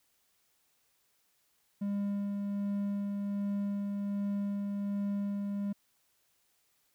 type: tone with tremolo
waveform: triangle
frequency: 201.5 Hz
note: G3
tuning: 48 cents sharp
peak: -28 dBFS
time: 1.81-5.73 s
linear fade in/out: 10 ms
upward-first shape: sine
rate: 1.3 Hz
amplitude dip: 25%
effects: white hiss -73 dBFS RMS until 6.94 s